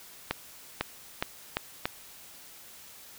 accelerating click train, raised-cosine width 0.3 ms, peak -11 dBFS, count 5, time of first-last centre 0.31-1.855 s, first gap 500 ms, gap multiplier 0.83, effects white hiss -50 dBFS RMS until 3.18 s

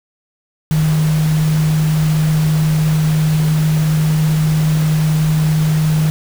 sine tone in noise, 155.56 Hz, D#3, in tune, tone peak -11 dBFS, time 0.71-6.1 s, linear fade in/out 0 ms, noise pink, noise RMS -27 dBFS, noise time 0.71-6.1 s, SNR +13 dB, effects none

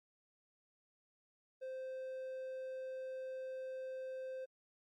triangle tone, 521 Hz, C5, 7 cents flat, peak -40 dBFS, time 1.61-4.46 s, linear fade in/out 20 ms, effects AAC 48 kbps

